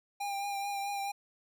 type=tone with vibrato; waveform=square; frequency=801 Hz; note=G5; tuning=37 cents sharp; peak=-34 dBFS; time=0.2-1.12 s; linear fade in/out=10 ms; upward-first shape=triangle; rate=4.6 Hz; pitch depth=28 cents each way; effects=none